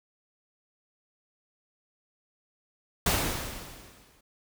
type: noise with exponential decay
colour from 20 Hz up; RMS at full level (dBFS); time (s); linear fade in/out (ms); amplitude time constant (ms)
pink; -23; 3.06-4.21; 5; 250
effects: none

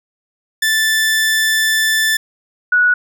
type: tone pair in turn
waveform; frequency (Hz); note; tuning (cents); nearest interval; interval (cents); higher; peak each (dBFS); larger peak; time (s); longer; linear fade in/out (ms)
sawtooth / sine; 1760 / 1466.8; A6 / F#6; 0 / -15; minor third; 315; first; -9; neither; 0.62-2.17 / 2.72-2.94; first; 5
effects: none

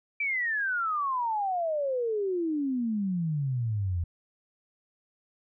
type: exponential sweep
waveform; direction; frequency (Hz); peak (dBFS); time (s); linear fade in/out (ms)
sine; down; 2349 to 82.41; -26; 0.2-4.04; 5
effects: none

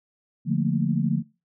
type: chord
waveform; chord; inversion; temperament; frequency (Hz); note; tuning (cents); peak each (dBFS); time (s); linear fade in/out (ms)
sine; Bb major seventh; first; equal with one note detuned; 145.9 / 174.61 / 220 / 233.1; D3 / F3 / A3 / Bb3; -11 / 0 / 0 / 0; -25 / -25 / -27 / -28; 0.45-1.23; 50
effects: noise-tail reverb RT60 0.3 s tail -23 dB re dry

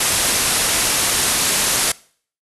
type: low-pass noise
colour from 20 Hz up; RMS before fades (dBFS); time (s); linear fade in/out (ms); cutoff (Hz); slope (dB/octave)
white; -18; 0-1.92; 5; 12000; 96
effects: noise-tail reverb RT60 0.5 s tail -22 dB re dry

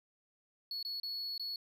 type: tone with dropouts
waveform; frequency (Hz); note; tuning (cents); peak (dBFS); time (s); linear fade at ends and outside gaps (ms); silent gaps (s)
triangle; 4383; C#8; -20; -36; 0.71-1.56; 2; 0.828-0.849 / 1-1.032 / 1.379-1.396
effects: none

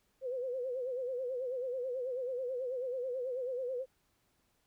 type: tone with vibrato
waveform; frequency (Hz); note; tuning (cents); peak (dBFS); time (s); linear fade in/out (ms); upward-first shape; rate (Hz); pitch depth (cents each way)
sine; 507; B4; +45; -34; 0.21-3.86; 50; sine; 9.2; 88
effects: pink hiss -75 dBFS RMS until 4.66 s

